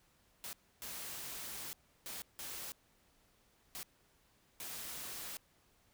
white noise bursts at uneven times, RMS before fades -45 dBFS, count 6, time 0.44-0.53 / 0.82-1.73 / 2.06-2.22 / 2.39-2.72 / 3.75-3.83 / 4.6-5.37 s, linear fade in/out 0 ms, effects pink hiss -71 dBFS RMS until 5.93 s

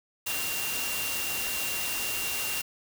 sine tone in noise, 2768 Hz, F7, 16 cents flat, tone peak -34 dBFS, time 0.26-2.62 s, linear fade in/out 10 ms, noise white, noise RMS -32 dBFS, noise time 0.26-2.62 s, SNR -5 dB, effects none

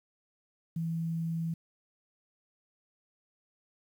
sine tone, 164.81 Hz, E3, in tune, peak -30 dBFS, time 0.76-1.54 s, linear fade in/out 5 ms, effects 10-bit

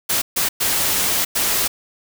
white noise bursts at uneven times, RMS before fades -19 dBFS, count 4, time 0.09-0.22 / 0.36-0.49 / 0.6-1.25 / 1.35-1.68 s, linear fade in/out 10 ms, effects none

